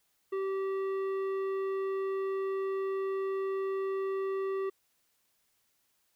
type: tone with tanh clipping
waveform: triangle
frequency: 386.8 Hz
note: G4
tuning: 23 cents flat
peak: -32 dBFS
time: 0.32-4.7 s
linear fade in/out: 10 ms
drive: 15 dB
effects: white hiss -74 dBFS RMS until 6.15 s